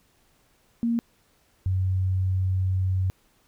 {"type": "tone pair in turn", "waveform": "sine", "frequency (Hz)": [233.1, 93.61], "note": ["A#3", "F#2"], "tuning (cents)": [0, 21], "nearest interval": "octave + major third", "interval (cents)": 1579, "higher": "first", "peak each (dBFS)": -21, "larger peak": "neither", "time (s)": [[0.83, 0.99], [1.66, 3.1]], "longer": "second", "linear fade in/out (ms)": 0, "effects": ["pink hiss -64 dBFS RMS until 3.47 s"]}